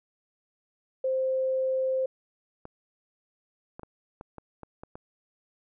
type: tone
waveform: sine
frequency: 523.3 Hz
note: C5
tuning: in tune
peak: -24 dBFS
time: 1.04-2.06 s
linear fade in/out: 5 ms
type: clicks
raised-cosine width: 1 ms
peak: -27 dBFS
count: 8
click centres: 2.654 / 3.795 / 3.833 / 4.211 / 4.383 / 4.633 / 4.835 / 4.955 s
effects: none